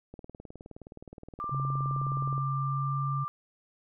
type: click train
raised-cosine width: 2 ms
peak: -31 dBFS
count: 44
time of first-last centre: 0.14-2.38 s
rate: 19.2 Hz
type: tone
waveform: sine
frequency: 1186 Hz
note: D6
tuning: 17 cents sharp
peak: -32 dBFS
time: 1.4-3.28 s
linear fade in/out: 0 ms
type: tone with pitch glide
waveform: sine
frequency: 136 to 137.74 Hz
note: C#3 to C#3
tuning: -33 to -11 cents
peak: -29 dBFS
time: 1.51-3.25 s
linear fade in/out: 20 ms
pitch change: +22 cents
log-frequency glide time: 2.54-2.96 s
effects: none